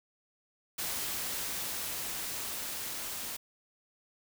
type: noise with level ramp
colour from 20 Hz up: white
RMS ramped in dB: -35 to -39 dBFS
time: 0.78-3.37 s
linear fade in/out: 10 ms
effects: none